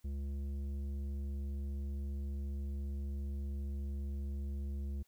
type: tone with tanh clipping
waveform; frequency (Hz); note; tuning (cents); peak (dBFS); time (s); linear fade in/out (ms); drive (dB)
sine; 69.8; C#2; +13; -38; 0.04-5.03; 10; 10
effects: white hiss -74 dBFS RMS until 5.07 s